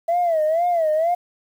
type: tone with vibrato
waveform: sine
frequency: 660 Hz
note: E5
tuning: 2 cents sharp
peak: -15 dBFS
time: 0.08-1.15 s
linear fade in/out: 10 ms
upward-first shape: sine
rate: 2.1 Hz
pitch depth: 130 cents each way
effects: tanh soft clip ceiling -13 dBFS + 8-bit